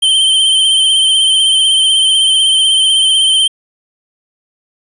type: tone with vibrato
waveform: square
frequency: 3113 Hz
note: G7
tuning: 13 cents flat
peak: -8 dBFS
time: 0.02-3.48 s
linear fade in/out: 10 ms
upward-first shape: triangle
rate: 16 Hz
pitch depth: 45 cents each way
effects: resampled to 24000 Hz